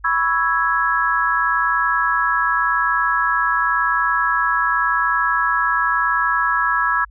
sine chord, C# minor seventh, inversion third, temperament equal, 987.8 / 1108.7 / 1318.5 / 1661.2 Hz, B5 / C#6 / E6 / G#6, 0 / 0 / 0 / 0 cents, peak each -23 / -23 / -20 / -19 dBFS, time 0.04-7.05 s, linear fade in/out 10 ms, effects added 50 Hz sine -42 dBFS peak until 7.1 s

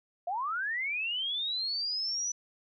sine linear sweep, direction up, 660 to 5980 Hz, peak -30 dBFS, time 0.27-2.32 s, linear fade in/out 5 ms, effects none

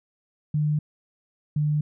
sine tone pair in turn, 150.5 / 149.85 Hz, D3 / D3, +43 / +35 cents, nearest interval unison, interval 8 cents, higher first, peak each -20 dBFS, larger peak neither, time 0.54-0.79 / 1.56-1.81 s, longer neither, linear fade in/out 5 ms, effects none

